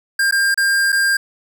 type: tone with dropouts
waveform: square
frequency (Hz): 1601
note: G6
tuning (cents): +36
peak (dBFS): -14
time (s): 0.19-1.17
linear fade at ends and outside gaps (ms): 5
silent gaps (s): 0.311-0.323 / 0.544-0.575 / 0.921-0.926
effects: none